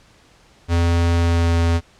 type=tone with pitch glide; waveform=square; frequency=85.1 to 84.27 Hz; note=F2 to E2; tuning=-44 to +39 cents; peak=-15 dBFS; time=0.68-1.81 s; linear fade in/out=50 ms; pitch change=-17 cents; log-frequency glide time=1.14-1.58 s; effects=pink hiss -52 dBFS RMS until 1.99 s + low-pass 7000 Hz 12 dB/octave